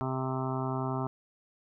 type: harmonic tone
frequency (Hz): 130.81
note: C3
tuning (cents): 0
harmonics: 1 / 2 / 3 / 5 / 6 / 7 / 8 / 9 / 10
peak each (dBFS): -33 / -36 / -38 / -40 / -41 / -41 / -42 / -43 / -43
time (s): 0.01-1.07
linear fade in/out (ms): 0
effects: none